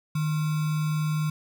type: tone with sample-and-hold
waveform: sine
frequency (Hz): 154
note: D#3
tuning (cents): -17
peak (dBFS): -23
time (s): 0.15-1.3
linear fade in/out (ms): 5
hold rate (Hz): 1225
effects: none